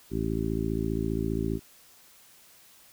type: harmonic tone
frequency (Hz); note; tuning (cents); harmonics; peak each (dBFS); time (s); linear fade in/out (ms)
55; A1; 0; 1 / 2 / 3 / 4 / 5 / 6 / 7; -34 / -34 / -34 / -34 / -34 / -34 / -34; 0.1-1.6; 50
effects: white hiss -56 dBFS RMS until 2.92 s